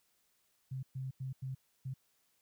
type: tone bursts at uneven times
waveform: sine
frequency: 131.7 Hz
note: C3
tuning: 12 cents sharp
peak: -37 dBFS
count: 5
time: 0.71-0.83 / 0.95-1.11 / 1.2-1.33 / 1.42-1.55 / 1.85-1.94 s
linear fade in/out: 10 ms
effects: white hiss -75 dBFS RMS until 2.41 s